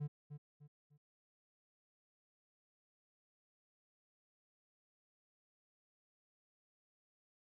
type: tone with echo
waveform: triangle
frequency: 146.83 Hz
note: D3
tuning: in tune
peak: -35 dBFS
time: 0-0.08 s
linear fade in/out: 20 ms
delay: 300 ms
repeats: 3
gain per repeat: -9 dB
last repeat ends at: 0.98 s
effects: none